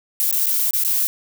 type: noise with dropouts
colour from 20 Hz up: violet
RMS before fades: -19 dBFS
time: 0.2-1.07 s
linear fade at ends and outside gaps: 0 ms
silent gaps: 0.312-0.326 / 0.459-0.467 / 0.708-0.734 / 0.837-0.848 s
effects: none